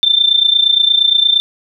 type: tone with amplitude modulation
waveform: sine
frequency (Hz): 3566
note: A7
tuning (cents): +22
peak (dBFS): -5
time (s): 0.03-1.4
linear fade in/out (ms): 0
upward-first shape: sine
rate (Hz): 28.6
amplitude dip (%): 80
effects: none